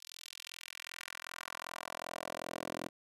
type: tone with high-pass filter sweep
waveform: 10% pulse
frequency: 42.62 Hz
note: F1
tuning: 41 cents flat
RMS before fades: -45 dBFS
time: 0-2.89 s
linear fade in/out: 20 ms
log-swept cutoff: 4400 to 340 Hz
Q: 1.5
effects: resampled to 32000 Hz